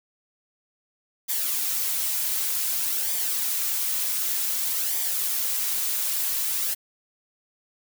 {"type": "noise with flanger", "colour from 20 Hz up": "blue", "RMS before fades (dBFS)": -26, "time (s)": [1.28, 6.75], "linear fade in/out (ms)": 20, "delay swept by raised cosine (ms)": [0.73, 4.53], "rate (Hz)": 0.54, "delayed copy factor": -0.55, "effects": []}